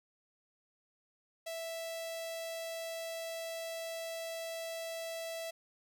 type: tone with notch filter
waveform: sawtooth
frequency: 659.3 Hz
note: E5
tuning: in tune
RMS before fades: -41 dBFS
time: 1.46-5.51 s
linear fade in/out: 10 ms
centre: 1400 Hz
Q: 1.5
effects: none